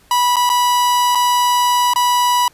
45% pulse tone with dropouts, 980 Hz, B5, 14 cents flat, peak -12 dBFS, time 0.11-2.48 s, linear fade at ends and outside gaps 2 ms, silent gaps 0.359-0.366 / 0.493-0.499 / 1.15-1.154 / 1.936-1.959 s, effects pink hiss -51 dBFS RMS until 2.53 s + resampled to 32000 Hz

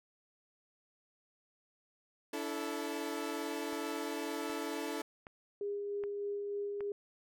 sawtooth chord, D suspended second, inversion none, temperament equal with one note detuned, 287.3 / 329.6 / 440 Hz, D4 / E4 / A4, -38 / 0 / 0 cents, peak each -37 dBFS, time 2.33-5.02 s, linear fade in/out 5 ms
click train, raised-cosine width 0.5 ms, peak -33 dBFS, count 5, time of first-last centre 3.73-6.807 s, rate 1.3 Hz
sine tone with tremolo, 406.5 Hz, G#4, 37 cents flat, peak -34 dBFS, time 5.61-6.92 s, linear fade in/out 2 ms, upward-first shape sine, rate 3.3 Hz, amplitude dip 25%
effects none

